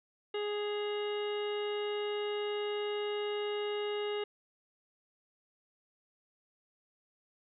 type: harmonic tone with a mistuned harmonic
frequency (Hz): 415.3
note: G#4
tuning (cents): 0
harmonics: 1 / 2 / 3 / 4 / 5 / 7 / 8 / 9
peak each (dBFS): -33 / -45 / -47 / -50 / -47 / -44 / -57 / -51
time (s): 0.34-4.24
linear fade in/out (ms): 5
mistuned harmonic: 7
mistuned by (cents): -30
effects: none